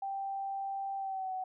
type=tone with pitch glide; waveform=sine; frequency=784 to 750.3 Hz; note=G5 to F#5; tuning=0 to +24 cents; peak=-34 dBFS; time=0.02-1.44 s; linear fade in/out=5 ms; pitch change=-76 cents; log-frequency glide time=0.97-1.33 s; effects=none